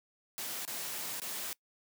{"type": "noise with dropouts", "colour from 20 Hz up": "white", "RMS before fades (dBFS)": -39, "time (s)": [0.38, 1.53], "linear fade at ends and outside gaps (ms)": 0, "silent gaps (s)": [[0.651, 0.677], [1.199, 1.218]], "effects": ["noise-tail reverb RT60 0.1 s tail -23 dB re dry", "high-pass 150 Hz 12 dB/octave"]}